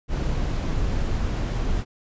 brown noise, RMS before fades -24 dBFS, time 0.08-1.85 s, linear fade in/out 50 ms, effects resampled to 16000 Hz

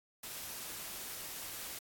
white noise, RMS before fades -44 dBFS, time 0.23-1.79 s, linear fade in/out 5 ms, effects AAC 64 kbps

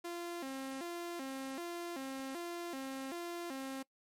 sawtooth tone with vibrato, 303.8 Hz, D#4, 41 cents flat, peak -36 dBFS, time 0.04-3.83 s, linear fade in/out 10 ms, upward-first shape square, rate 1.3 Hz, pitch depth 220 cents each way, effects noise-tail reverb RT60 0.1 s tail -22 dB re dry + MP3 64 kbps

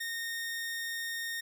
sawtooth tone, 1843 Hz, A#6, 20 cents flat, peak -31 dBFS, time 0-1.41 s, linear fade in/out 10 ms, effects none

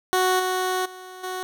15% pulse tone with level steps, 370 Hz, F#4, in tune, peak -12 / -16 / -32 / -22 dBFS, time 0.13-1.43 s, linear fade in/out 0 ms, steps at 0.39 / 0.85 / 1.23 s, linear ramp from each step 10 ms, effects none

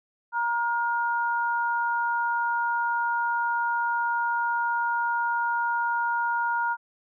sine tone pair together, 942 / 1423.7 Hz, A#5 / F6, +18 / +33 cents, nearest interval perfect fifth, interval 715 cents, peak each -25 / -27 dBFS, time 0.32-6.77 s, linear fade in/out 50 ms, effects none

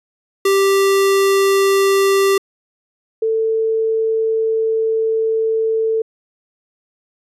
square / sine tone pair in turn, 392 / 444.9 Hz, G4 / A4, 0 / +19 cents, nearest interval major second, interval 219 cents, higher second, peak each -12 / -14 dBFS, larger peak first, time 0.45-2.38 / 3.22-6.02 s, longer second, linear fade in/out 5 ms, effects resampled to 32000 Hz

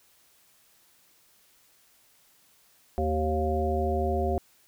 harmonic tone with a mistuned harmonic, 77.78 Hz, D#2, in tune, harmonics 1 / 3 / 5 / 7 / 9, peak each -28 / -34 / -30 / -33 / -30 dBFS, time 2.98-4.38 s, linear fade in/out 0 ms, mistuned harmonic 5, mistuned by -17 cents, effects white hiss -62 dBFS RMS until 4.67 s

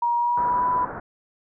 sine tone with pitch glide, 949 to 992.7 Hz, A#5 to B5, +31 to +9 cents, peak -19 dBFS, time 0.02-0.85 s, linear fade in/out 5 ms, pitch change +78 cents, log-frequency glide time 0.17-0.67 s
white low-pass noise, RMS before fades -34 dBFS, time 0.37-1 s, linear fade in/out 5 ms, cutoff 1500 Hz, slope 48 dB/octave
effects none

